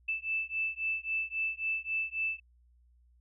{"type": "beating tone pair", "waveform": "sine", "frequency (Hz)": [2637, 2640.7], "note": ["E7", "E7"], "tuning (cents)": [0, 2], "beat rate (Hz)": 3.7, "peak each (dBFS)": [-34, -34], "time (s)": [0.08, 2.4], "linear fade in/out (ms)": 10, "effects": ["added 60 Hz sine -61 dBFS peak until 3.2 s"]}